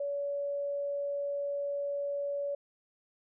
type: tone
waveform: sine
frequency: 568 Hz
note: C#5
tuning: 42 cents sharp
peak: -31 dBFS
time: 0-2.55 s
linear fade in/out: 5 ms
effects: none